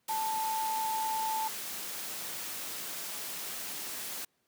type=tone in noise; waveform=sine; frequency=881 Hz; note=A5; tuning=2 cents sharp; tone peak=-30 dBFS; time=0.09-1.48 s; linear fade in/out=5 ms; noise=white; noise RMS=-39 dBFS; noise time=0.08-4.25 s; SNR=+6 dB; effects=pink hiss -75 dBFS RMS until 4.47 s + high-pass 150 Hz 12 dB/octave